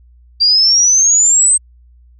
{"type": "exponential sweep", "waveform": "sine", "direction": "up", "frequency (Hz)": [4699, 8372], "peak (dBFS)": -7, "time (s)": [0.4, 1.58], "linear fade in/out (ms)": 20, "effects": ["added 60 Hz sine -42 dBFS peak until 2.19 s"]}